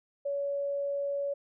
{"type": "tone", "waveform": "sine", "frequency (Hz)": 564, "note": "C#5", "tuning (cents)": 30, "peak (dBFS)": -29, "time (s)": [0.25, 1.34], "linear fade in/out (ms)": 10, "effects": []}